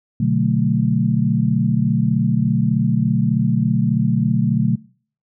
sine chord, B minor seventh, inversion none, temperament equal, 123.47 / 146.83 / 185 / 220 Hz, B2 / D3 / F#3 / A3, 0 / 0 / 0 / 0 cents, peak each -20 dBFS, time 0.2-4.76 s, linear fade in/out 5 ms, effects noise-tail reverb RT60 0.5 s tail -24 dB re dry

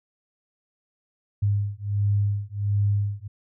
sine beating tone pair, 101.2 / 102.6 Hz, G#2 / G#2, -44 / -21 cents, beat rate 1.4 Hz, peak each -24 dBFS, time 1.42-3.28 s, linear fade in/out 10 ms, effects none

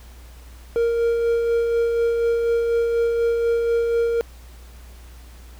triangle tone with tremolo, 466 Hz, A#4, 1 cent flat, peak -14 dBFS, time 0.76-4.21 s, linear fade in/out 0 ms, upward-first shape sine, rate 4.1 Hz, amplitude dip 30%, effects added 60 Hz sine -40 dBFS peak until 5.59 s + pink hiss -50 dBFS RMS until 5.59 s

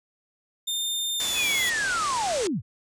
sawtooth tone with pitch glide, 3618 to 3376 Hz, A7 to G#7, +48 to +28 cents, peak -23 dBFS, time 0.67-1.7 s, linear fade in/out 10 ms, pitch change -120 cents, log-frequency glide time 1.17-1.44 s
white low-pass noise, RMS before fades -33 dBFS, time 1.2-2.47 s, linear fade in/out 0 ms, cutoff 8800 Hz, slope 48 dB/octave
sine linear sweep, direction down, 2600 to 73.2 Hz, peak -24 dBFS, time 1.34-2.62 s, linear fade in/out 50 ms
effects none

